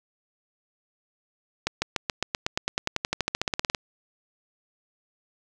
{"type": "accelerating click train", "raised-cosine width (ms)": 0.2, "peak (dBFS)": -7, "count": 24, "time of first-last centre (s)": [1.67, 3.748], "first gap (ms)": 150, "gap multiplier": 0.95, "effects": []}